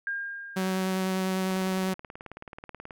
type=tone with exponential decay; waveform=sine; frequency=1610 Hz; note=G6; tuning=46 cents sharp; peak=-27 dBFS; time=0.07-1.5 s; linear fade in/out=1 ms; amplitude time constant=310 ms
type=tone with vibrato; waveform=sawtooth; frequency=188 Hz; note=F#3; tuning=28 cents sharp; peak=-22 dBFS; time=0.56-1.94 s; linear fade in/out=10 ms; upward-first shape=triangle; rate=10 Hz; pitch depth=12 cents each way
type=click train; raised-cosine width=0.5 ms; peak=-26 dBFS; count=27; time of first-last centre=1.51-2.908 s; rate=18.6 Hz
effects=none